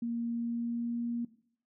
sine tone with pitch glide, 234.1 to 236.4 Hz, A#3 to A#3, +8 to +24 cents, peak -31 dBFS, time 0.02-1.25 s, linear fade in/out 5 ms, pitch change +16 cents, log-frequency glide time 0.33-1.04 s, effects noise-tail reverb RT60 0.6 s tail -17 dB re dry

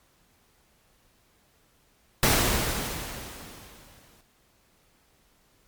pink noise with exponential decay, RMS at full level -19 dBFS, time 2.23-4.21 s, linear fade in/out 1 ms, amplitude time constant 430 ms, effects pink hiss -64 dBFS RMS until 5.67 s + MP3 96 kbps

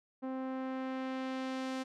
sawtooth tone with low-pass filter sweep, 261.6 Hz, C4, in tune, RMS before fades -38 dBFS, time 0.22-1.84 s, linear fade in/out 20 ms, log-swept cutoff 970 to 7100 Hz, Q 0.71, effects none

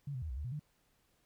sine tone with pitch steps, 142 / 126.9 / 79 / 61.8 / 73.1 / 124.1 / 149.5 Hz, C#3 / B2 / D#2 / B1 / D2 / B2 / D3, +42 / +47 / +27 / +2 / -7 / +9 / +31 cents, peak -37 dBFS, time 0.07-0.595 s, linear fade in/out 5 ms, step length 75 ms, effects pink hiss -74 dBFS RMS until 1.25 s

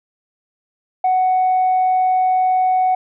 sine tone, 743 Hz, F#5, 7 cents sharp, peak -11 dBFS, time 1.04-2.95 s, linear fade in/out 5 ms, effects tanh soft clip ceiling -10 dBFS

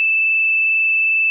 sine tone with frequency modulation, 2637 Hz, E7, in tune, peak -13 dBFS, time 0-1.3 s, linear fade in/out 0 ms, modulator 22.3 Hz, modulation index 0.6, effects none

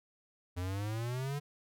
square exponential sweep, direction up, 87.31 to 147.2 Hz, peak -35 dBFS, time 0.56-1.4 s, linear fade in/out 20 ms, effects none

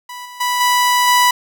sawtooth tone with level steps, 986 Hz, B5, 3 cents flat, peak -25 / -29 / -12 / -8 / -6 dBFS, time 0.09-1.31 s, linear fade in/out 5 ms, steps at 0.25 / 0.4 / 0.6 / 1.07 s, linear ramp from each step 10 ms, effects none

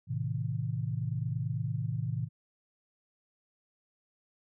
sine chord, A diminished, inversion none, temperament equal with one note detuned, 110 / 130.81 / 159.38 Hz, A2 / C3 / Eb3, 0 / 0 / +42 cents, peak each -34 / -34 / -36 dBFS, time 0.07-2.29 s, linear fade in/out 50 ms, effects none

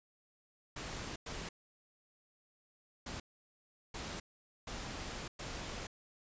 pink noise bursts at uneven times, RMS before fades -43 dBFS, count 6, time 0.76-1.16 / 1.26-1.49 / 3.06-3.2 / 3.94-4.2 / 4.67-5.28 / 5.39-5.87 s, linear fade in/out 5 ms, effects resampled to 16000 Hz

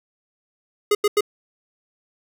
square tone bursts, 415.3 Hz, G#4, in tune, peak -15 dBFS, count 3, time 0.91-1.208 s, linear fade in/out 5 ms, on 40 ms, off 89 ms, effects none

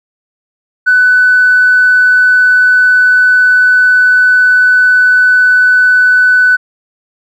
triangle tone with tanh clipping, 1497 Hz, F#6, 20 cents sharp, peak -4 dBFS, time 0.86-6.57 s, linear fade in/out 20 ms, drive 4 dB, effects none

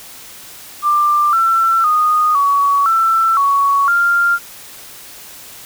sine tone with pitch steps, 1187 / 1344 / 1234 / 1127 / 1336 / 1118 / 1394 Hz, D6 / E6 / D#6 / C#6 / E6 / C#6 / F6, +18 / +33 / -15 / +28 / +23 / +14 / -4 cents, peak -10 dBFS, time 0.82-4.39 s, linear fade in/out 50 ms, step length 510 ms, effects white hiss -36 dBFS RMS until 5.65 s

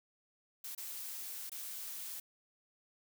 blue noise with dropouts, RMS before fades -44 dBFS, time 0.64-2.2 s, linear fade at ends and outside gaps 5 ms, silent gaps 0.75-0.777 / 1.496-1.517 s, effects none

